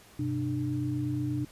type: tone cluster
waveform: sine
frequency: 99.1 / 127.5 / 298.8 Hz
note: G2 / C3 / D4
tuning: +19 / -44 / +30 cents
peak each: -39 / -31 / -31 dBFS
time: 0.19-1.45 s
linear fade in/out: 5 ms
effects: pink hiss -55 dBFS RMS until 1.51 s + resampled to 32000 Hz